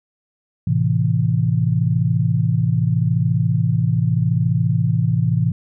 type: chord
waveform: sine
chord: A minor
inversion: none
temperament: equal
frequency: 110 / 130.81 / 164.81 Hz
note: A2 / C3 / E3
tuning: 0 / 0 / 0 cents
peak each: -19 dBFS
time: 0.67-5.52 s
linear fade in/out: 5 ms
effects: none